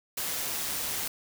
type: noise with amplitude modulation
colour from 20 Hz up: white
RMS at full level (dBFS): -31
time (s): 0.17-1.08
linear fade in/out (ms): 5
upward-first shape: sine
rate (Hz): 153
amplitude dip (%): 30
effects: none